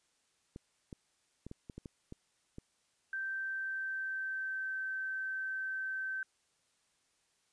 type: clicks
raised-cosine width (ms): 3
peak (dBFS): -32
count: 9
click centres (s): 0.561 / 0.928 / 1.466 / 1.514 / 1.698 / 1.78 / 1.858 / 2.124 / 2.584
type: tone with pitch glide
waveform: sine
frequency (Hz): 1562 to 1545.8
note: G6 to G6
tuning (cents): -7 to -25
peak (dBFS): -35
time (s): 3.13-6.23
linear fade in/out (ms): 2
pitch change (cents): -18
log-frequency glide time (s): 3.29-4.77
effects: white hiss -75 dBFS RMS until 7.52 s + resampled to 22050 Hz